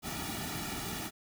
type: noise with comb filter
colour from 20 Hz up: pink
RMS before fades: -38 dBFS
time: 0.02-1.11 s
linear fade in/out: 50 ms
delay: 1.9 ms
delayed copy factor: -0.8
effects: none